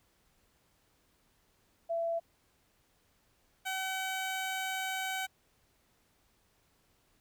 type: tone pair in turn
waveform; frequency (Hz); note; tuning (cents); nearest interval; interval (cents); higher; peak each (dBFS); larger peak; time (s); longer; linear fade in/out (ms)
sine / 15% pulse; 670 / 759.8; E5 / F#5; +28 / +46; major second; 218; second; -30 / -27; second; 1.89-2.2 / 3.65-5.27; second; 20
effects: pink hiss -71 dBFS RMS until 7.2 s